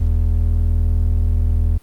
triangle tone pair together, 40.65 / 81.3 Hz, E1 / E2, -23 / -23 cents, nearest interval octave, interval 1200 cents, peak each -14 dBFS, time 0-1.78 s, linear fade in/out 10 ms, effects pink hiss -53 dBFS RMS until 1.82 s + Opus 48 kbps

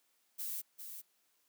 violet noise with echo, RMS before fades -40 dBFS, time 0.38-0.62 s, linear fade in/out 20 ms, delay 400 ms, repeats 1, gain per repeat -7 dB, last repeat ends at 1.02 s, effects white hiss -75 dBFS RMS until 1.48 s + high-pass 200 Hz 12 dB/octave

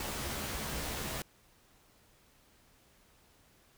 pink noise with comb filter, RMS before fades -38 dBFS, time 0-1.22 s, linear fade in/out 2 ms, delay 14 ms, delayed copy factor +0.65, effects pink hiss -65 dBFS RMS until 3.77 s

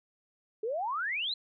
sine exponential sweep, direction up, 415.3 to 4193 Hz, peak -30 dBFS, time 0.63-1.34 s, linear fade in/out 5 ms, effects none

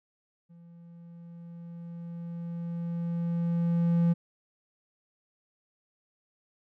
triangle tone with level ramp, 170 Hz, F3, 46 cents flat, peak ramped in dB -48 to -18 dBFS, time 0.49-4.14 s, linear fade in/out 20 ms, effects none

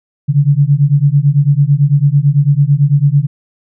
sine beating tone pair, 138.59 / 147.59 Hz, C#3 / D3, 0 / +9 cents, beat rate 9 Hz, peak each -10 dBFS, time 0.28-3.27 s, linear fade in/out 20 ms, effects none

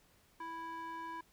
square tone with band-pass filter, 329.6 Hz, E4, in tune, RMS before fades -44 dBFS, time 0.4-1.21 s, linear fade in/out 5 ms, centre 1200 Hz, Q 8.9, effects pink hiss -68 dBFS RMS until 1.32 s

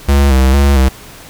square tone with vibrato, 67.8 Hz, C#2, 38 cents flat, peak -7 dBFS, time 0.08-0.89 s, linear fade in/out 10 ms, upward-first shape square, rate 2.2 Hz, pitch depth 55 cents each way, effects pink hiss -35 dBFS RMS until 1.29 s

